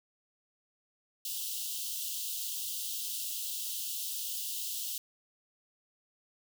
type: high-pass noise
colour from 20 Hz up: white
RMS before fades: -37 dBFS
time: 1.25-4.98 s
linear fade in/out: 2 ms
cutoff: 2800 Hz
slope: 96 dB/octave
effects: none